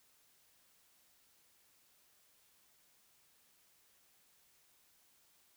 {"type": "silence", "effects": ["white hiss -70 dBFS RMS until 5.56 s"]}